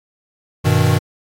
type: chord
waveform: square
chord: G augmented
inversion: none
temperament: equal with one note detuned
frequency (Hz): 98 / 121.77 / 155.56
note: G2 / B2 / D#3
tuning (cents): 0 / -24 / 0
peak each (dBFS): -17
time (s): 0.64-0.99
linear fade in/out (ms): 20
effects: AAC 48 kbps